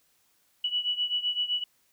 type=beating tone pair; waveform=sine; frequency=2945 / 2952.8 Hz; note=F#7 / F#7; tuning=-9 / -4 cents; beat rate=7.8 Hz; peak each=-28 / -31 dBFS; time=0.64-1.64 s; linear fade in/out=5 ms; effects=white hiss -68 dBFS RMS until 1.92 s